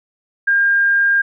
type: tone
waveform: sine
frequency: 1607 Hz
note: G6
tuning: 43 cents sharp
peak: -11 dBFS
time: 0.47-1.22 s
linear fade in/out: 10 ms
effects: none